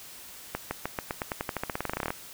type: accelerating click train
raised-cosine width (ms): 0.5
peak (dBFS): -14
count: 23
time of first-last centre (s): 0.55-2.105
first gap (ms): 160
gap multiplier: 0.91
effects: white hiss -46 dBFS RMS until 2.33 s